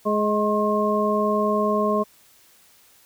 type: harmonic tone with a mistuned harmonic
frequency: 209.8 Hz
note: G#3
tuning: 18 cents sharp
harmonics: 1 / 2 / 3 / 5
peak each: -24 / -24 / -24 / -24 dBFS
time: 0.05-2.04 s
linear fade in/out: 20 ms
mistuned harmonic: 5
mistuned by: +34 cents
effects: white hiss -55 dBFS RMS until 3.05 s